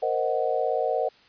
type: chord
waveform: sine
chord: C half-diminished seventh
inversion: third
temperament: equal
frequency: 466.2 / 523.3 / 622.3 / 740 Hz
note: Bb4 / C5 / Eb5 / Gb5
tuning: 0 / 0 / 0 / 0 cents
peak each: -28 dBFS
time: 0.02-1.09 s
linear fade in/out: 10 ms
effects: white hiss -56 dBFS RMS until 1.28 s + resampled to 11025 Hz